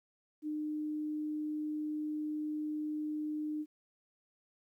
sine tone, 303.7 Hz, D#4, 42 cents flat, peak -34 dBFS, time 0.42-3.66 s, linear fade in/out 50 ms, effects 12-bit

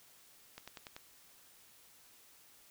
click train, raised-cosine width 0.2 ms, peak -29 dBFS, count 5, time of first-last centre 0.58-0.965 s, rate 10.4 Hz, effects white hiss -62 dBFS RMS until 2.7 s

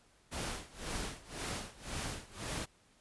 pink noise with tremolo, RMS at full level -38 dBFS, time 0.31-2.66 s, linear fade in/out 20 ms, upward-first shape sine, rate 1.9 Hz, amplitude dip 90%, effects pink hiss -67 dBFS RMS until 3 s + resampled to 24000 Hz

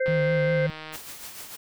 harmonic tone, 520 Hz, C5, 11 cents flat, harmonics 1 / 3 / 4, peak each -22 / -32 / -34 dBFS, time 0-0.67 s, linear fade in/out 10 ms
click train, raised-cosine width 0.3 ms, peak -22 dBFS, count 141, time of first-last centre 0.06-0.957 s, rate 156 Hz
sine tone with vibrato, 155.56 Hz, D#3, in tune, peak -24 dBFS, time 0.08-0.7 s, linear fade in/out 0 ms, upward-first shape sine, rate 5.1 Hz, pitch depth 49 cents each way
white noise with tremolo, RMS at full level -38 dBFS, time 0.92-1.57 s, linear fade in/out 20 ms, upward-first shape triangle, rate 6.7 Hz, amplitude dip 55%
effects none

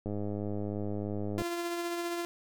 click train, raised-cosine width 2 ms, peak -23 dBFS, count 141, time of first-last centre 0.06-1.419 s, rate 103 Hz
sawtooth tone with tremolo, 343.9 Hz, F4, 27 cents flat, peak -27 dBFS, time 1.38-2.25 s, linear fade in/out 0 ms, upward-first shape triangle, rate 15 Hz, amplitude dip 35%
effects none

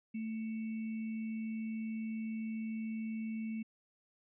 sine tone with sample-and-hold, 221.6 Hz, A3, 13 cents sharp, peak -36 dBFS, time 0.14-3.63 s, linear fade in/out 10 ms, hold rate 2450 Hz, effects resampled to 8000 Hz

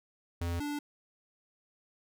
square tone pair in turn, 85.7 / 292.1 Hz, F2 / D4, -32 / -9 cents, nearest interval octave + major sixth, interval 2123 cents, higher second, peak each -32 / -34 dBFS, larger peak first, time 0.41-0.6 / 0.6-0.79 s, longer neither, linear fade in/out 5 ms, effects none

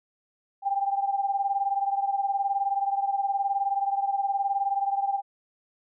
sine beating tone pair, 790 / 809 Hz, G5 / G#5, +13 / -46 cents, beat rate 19 Hz, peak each -25 / -29 dBFS, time 0.62-5.22 s, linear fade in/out 50 ms, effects none

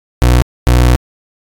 30% pulse tone pair in turn, 61.2 / 61.2 Hz, B1 / B1, -15 / -15 cents, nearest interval unison, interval 0 cents, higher neither, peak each -3 dBFS, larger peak neither, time 0.22-0.42 / 0.67-0.96 s, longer second, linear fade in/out 0 ms, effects AAC 64 kbps

